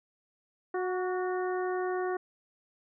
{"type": "harmonic tone with a mistuned harmonic", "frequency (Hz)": 366, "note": "F#4", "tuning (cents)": -19, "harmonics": [1, 2, 3, 4, 5], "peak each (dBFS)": [-30, -36, -40, -42, -44], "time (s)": [0.74, 2.17], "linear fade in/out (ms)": 5, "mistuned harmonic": 3, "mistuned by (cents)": 39, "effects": []}